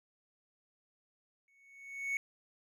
triangle tone with exponential growth, 2217 Hz, C#7, in tune, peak -28 dBFS, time 1.48-2.17 s, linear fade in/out 1 ms, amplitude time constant 150 ms, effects none

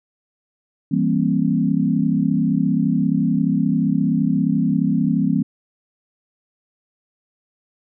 sine chord, C dominant seventh, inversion first, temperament equal with one note detuned, 164.81 / 196 / 233.1 / 267.9 Hz, E3 / G3 / Bb3 / C4, 0 / 0 / 0 / +41 cents, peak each -21 dBFS, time 0.91-5.43 s, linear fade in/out 10 ms, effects none

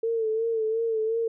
sine tone with vibrato, 448 Hz, A4, 31 cents sharp, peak -23 dBFS, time 0.03-1.28 s, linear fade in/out 5 ms, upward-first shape sine, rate 2.8 Hz, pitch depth 48 cents each way, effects none

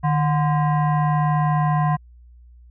sine tone with frequency modulation, 152.4 Hz, D#3, 36 cents flat, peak -16 dBFS, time 0.03-1.97 s, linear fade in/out 20 ms, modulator 881 Hz, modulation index 0.85, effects added 60 Hz sine -44 dBFS peak until 2.7 s

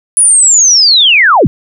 sine linear sweep, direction down, 9970 to 90.8 Hz, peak -3 dBFS, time 0.17-1.47 s, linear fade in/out 0 ms, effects none

